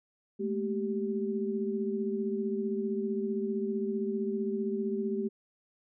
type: tone cluster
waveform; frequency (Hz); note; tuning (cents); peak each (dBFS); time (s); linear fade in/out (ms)
sine; 212.4 / 227.8 / 389.4; G#3 / A#3 / G4; +39 / -40 / -12; -33 / -37 / -32; 0.39-5.29; 20
effects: none